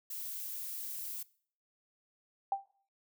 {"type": "noise", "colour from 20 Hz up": "violet", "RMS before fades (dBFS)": -41, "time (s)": [0.1, 1.23], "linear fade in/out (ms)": 5}
{"type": "tone with exponential decay", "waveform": "sine", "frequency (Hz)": 787, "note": "G5", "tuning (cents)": 7, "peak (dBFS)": -25, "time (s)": [2.52, 2.66], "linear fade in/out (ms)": 2, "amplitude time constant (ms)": 29}
{"effects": ["noise-tail reverb RT60 0.5 s tail -21 dB re dry"]}